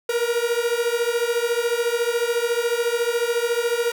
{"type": "beating tone pair", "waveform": "45% pulse", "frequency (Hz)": [466.2, 480.2], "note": ["A#4", "B4"], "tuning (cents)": [0, -49], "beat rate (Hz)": 14, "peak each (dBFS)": -23, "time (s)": [0.09, 3.92], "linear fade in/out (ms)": 5, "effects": []}